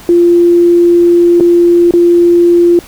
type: tone with dropouts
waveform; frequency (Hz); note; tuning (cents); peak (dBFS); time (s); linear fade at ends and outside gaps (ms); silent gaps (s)
sine; 346.1; F4; -16; -3; 0.09-2.79; 1; 1.4-1.407 / 1.909-1.937
effects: pink hiss -34 dBFS RMS until 2.87 s